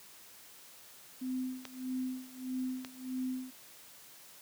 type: tone with tremolo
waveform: sine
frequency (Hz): 256.8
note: C4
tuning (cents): -32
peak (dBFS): -32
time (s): 1.21-3.51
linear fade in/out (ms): 10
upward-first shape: sine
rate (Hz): 1.6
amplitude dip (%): 90
type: clicks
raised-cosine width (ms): 0.2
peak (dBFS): -24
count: 2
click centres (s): 1.653 / 2.848
effects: white hiss -55 dBFS RMS until 4.41 s + high-pass 100 Hz 12 dB/octave